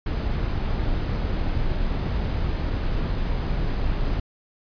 brown noise, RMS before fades -24 dBFS, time 0.06-4.2 s, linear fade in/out 5 ms, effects resampled to 11025 Hz

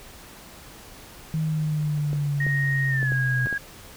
sine linear sweep, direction down, 158.7 to 125.4 Hz, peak -22 dBFS, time 1.34-3.46 s, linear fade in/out 0 ms
clicks, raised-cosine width 2 ms, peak -21 dBFS, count 6, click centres 2.131 / 2.466 / 3.029 / 3.12 / 3.47 / 3.527 s
sine tone with pitch glide, 1864.7 to 1642.2 Hz, A#6 to G#6, 0 to -20 cents, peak -24 dBFS, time 2.4-3.58 s, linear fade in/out 5 ms, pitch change -220 cents, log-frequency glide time 2.89-3.14 s
effects pink hiss -45 dBFS RMS until 3.96 s

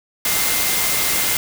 sine tone in noise, 2093 Hz, C7, in tune, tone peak -28 dBFS, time 0.25-1.37 s, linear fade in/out 2 ms, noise white, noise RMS -19 dBFS, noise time 0.25-1.37 s, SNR -12 dB, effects none

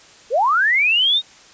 sine linear sweep, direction up, 412.5 to 3777 Hz, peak -13 dBFS, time 0.3-1.22 s, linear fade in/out 50 ms, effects white hiss -46 dBFS RMS until 1.53 s + resampled to 16000 Hz

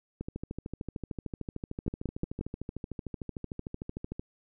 two click trains, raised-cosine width 3 ms, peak -18 / -23 dBFS, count 4 / 54, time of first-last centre 1.88-2.411 / 0.21-4.195 s, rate 5.65 / 13.3 Hz, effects none

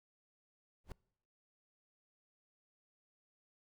brown noise with exponential growth, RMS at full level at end -40 dBFS, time 0.84-0.92 s, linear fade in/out 2 ms, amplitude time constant 17 ms, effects noise-tail reverb RT60 0.7 s tail -24 dB re dry

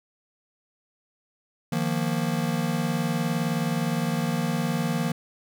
square chord, Eb suspended second, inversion none, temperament just, 155.56 / 175.01 / 233.3 Hz, Eb3 / F3 / Bb3, 0 / +4 / +2 cents, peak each -29 dBFS, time 1.72-5.12 s, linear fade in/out 5 ms, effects none

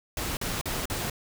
pink noise bursts, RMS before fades -31 dBFS, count 4, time 0.17-1.099 s, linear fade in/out 2 ms, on 200 ms, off 43 ms, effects none

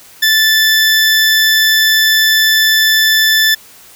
20% pulse tone, 1756 Hz, A6, 4 cents flat, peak -3 dBFS, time 0.22-3.55 s, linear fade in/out 10 ms, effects white hiss -40 dBFS RMS until 3.95 s

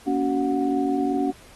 sine tone cluster, 237 / 282.3 / 374.8 / 731 Hz, A#3 / C#4 / F#4 / F#5, +29 / +32 / +22 / -21 cents, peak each -30 / -22 / -27 / -28 dBFS, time 0.06-1.32 s, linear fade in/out 20 ms, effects pink hiss -50 dBFS RMS until 1.55 s + AAC 32 kbps

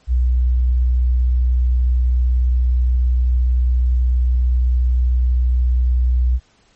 sine tone, 61.74 Hz, B1, in tune, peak -12 dBFS, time 0.07-6.4 s, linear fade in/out 50 ms, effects pink hiss -56 dBFS RMS until 6.75 s + MP3 32 kbps

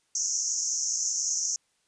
white band-pass noise, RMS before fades -29 dBFS, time 0.15-1.56 s, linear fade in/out 2 ms, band 5600 to 6900 Hz, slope 96 dB/octave, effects white hiss -71 dBFS RMS until 1.87 s + resampled to 22050 Hz

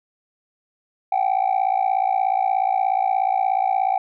sine tone with amplitude modulation, 768 Hz, G5, 36 cents flat, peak -11 dBFS, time 1.12-3.98 s, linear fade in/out 5 ms, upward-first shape sine, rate 56.8 Hz, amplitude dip 100%, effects tanh soft clip ceiling -13 dBFS

